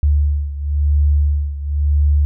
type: beating tone pair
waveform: sine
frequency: 72.7 / 73.67 Hz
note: D2 / D2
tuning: -17 / +6 cents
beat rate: 0.97 Hz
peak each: -14 / -18 dBFS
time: 0.03-2.25 s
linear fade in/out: 0 ms
effects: none